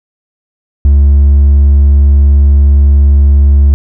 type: tone with hard clipping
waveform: sine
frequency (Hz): 70.7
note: C#2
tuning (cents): +35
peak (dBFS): -3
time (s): 0.85-3.74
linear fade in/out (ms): 0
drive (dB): 2
effects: none